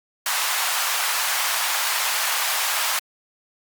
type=high-pass noise; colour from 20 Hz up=pink; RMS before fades=-23 dBFS; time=0.26-2.99 s; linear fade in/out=2 ms; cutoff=830 Hz; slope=24 dB/octave; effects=Opus 48 kbps